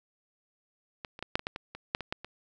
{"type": "clicks", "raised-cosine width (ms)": 0.3, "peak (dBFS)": [-22, -28, -19, -9, -22, -16, -21, -25, -10, -21, -15, -25], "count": 12, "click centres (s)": [1.048, 1.191, 1.226, 1.355, 1.394, 1.469, 1.561, 1.75, 1.949, 2.007, 2.125, 2.246], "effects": []}